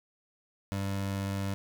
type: tone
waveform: 25% pulse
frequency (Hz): 98.3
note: G2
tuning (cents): +5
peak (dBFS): -27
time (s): 0.72-1.54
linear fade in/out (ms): 0
effects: none